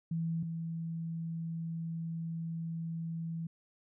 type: tone pair in turn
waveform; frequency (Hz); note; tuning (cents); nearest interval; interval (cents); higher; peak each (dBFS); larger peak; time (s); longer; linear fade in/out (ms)
sine; 164.81 / 164.81; E3 / E3; 0 / 0; unison; 0; neither; -31 / -35; first; 0.11-0.43 / 0.43-3.47; second; 5
effects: none